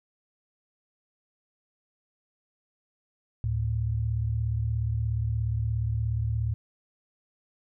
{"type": "tone pair together", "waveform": "sine", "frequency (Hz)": [74.15, 111.1], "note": ["D2", "A2"], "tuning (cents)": [17, 17], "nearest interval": "perfect fifth", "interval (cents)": 700, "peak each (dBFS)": [-30, -26], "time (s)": [3.44, 6.54], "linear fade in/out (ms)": 0, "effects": []}